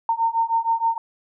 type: beating tone pair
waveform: sine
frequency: 910 / 916.4 Hz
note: A#5 / A#5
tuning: -42 / -30 cents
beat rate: 6.4 Hz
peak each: -22 / -21 dBFS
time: 0.09-0.98 s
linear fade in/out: 2 ms
effects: none